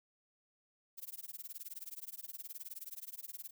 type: noise with tremolo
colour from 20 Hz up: violet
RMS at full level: -44 dBFS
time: 0.97-3.51 s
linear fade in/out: 20 ms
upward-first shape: sine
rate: 19 Hz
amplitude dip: 100%
effects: none